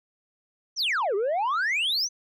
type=exponential two-way sweep; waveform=sine; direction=down then up; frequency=6272 to 379.8 to 6272 Hz; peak=-20 dBFS; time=0.76-2.09 s; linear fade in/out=50 ms; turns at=1.15 s; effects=tanh soft clip ceiling -22 dBFS